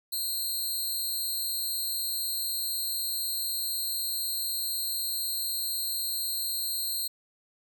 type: tone with amplitude modulation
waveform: 10% pulse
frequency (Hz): 4186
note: C8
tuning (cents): 0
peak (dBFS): -19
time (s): 0.12-7.08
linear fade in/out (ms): 10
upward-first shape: sine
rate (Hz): 276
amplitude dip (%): 70
effects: none